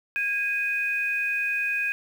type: tone pair together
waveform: sine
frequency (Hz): 1635 / 2495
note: G#6 / D#7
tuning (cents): -28 / +4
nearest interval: perfect fifth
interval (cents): 732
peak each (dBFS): -28 / -25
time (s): 0.16-1.92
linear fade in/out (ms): 0
effects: 8-bit